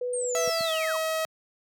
sine tone, 493.9 Hz, B4, in tune, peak -27 dBFS, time 0.01-0.5 s, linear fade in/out 5 ms
sine linear sweep, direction down, 8870 to 923 Hz, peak -31 dBFS, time 0.13-0.97 s, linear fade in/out 5 ms
sawtooth tone with pitch glide, 659.3 to 638.7 Hz, E5 to D#5, 0 to +45 cents, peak -22 dBFS, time 0.35-1.25 s, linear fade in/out 0 ms, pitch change -55 cents, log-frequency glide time 0.66-0.71 s
clicks, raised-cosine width 5 ms, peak -26 dBFS, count 2, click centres 0.476 / 0.608 s
effects high-pass 150 Hz 12 dB/octave

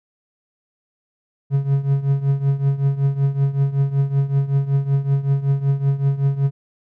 triangle tone with tremolo, 138.59 Hz, C#3, in tune, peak -10 dBFS, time 1.5-6.51 s, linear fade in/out 50 ms, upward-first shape triangle, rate 5.3 Hz, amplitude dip 85%, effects none

